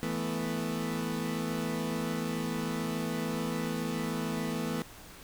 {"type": "chord", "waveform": "30% pulse", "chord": "E suspended fourth", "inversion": "none", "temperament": "equal", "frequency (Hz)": [164.81, 220, 246.9], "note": ["E3", "A3", "B3"], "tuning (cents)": [0, 0, 0], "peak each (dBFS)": -33, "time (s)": [0.03, 4.82], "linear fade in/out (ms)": 0, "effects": ["pink hiss -50 dBFS RMS until 5.23 s"]}